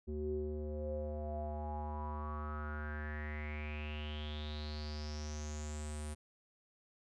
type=tone with low-pass filter sweep; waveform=square; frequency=75.3 Hz; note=D2; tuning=44 cents sharp; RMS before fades=-41 dBFS; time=0.07-6.15 s; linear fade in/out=20 ms; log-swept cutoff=330 to 9400 Hz; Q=8.5; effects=none